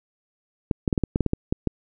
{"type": "clicks", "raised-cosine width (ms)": 3, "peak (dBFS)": -8, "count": 11, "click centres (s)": [0.712, 0.878, 0.928, 0.978, 1.037, 1.159, 1.207, 1.263, 1.334, 1.525, 1.673], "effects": []}